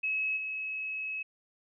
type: tone with level steps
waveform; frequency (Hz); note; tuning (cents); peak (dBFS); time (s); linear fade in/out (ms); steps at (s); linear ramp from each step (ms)
sine; 2572; E7; -43; -28 / -33; 0.03-1.23; 10; 0.36; 20
effects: none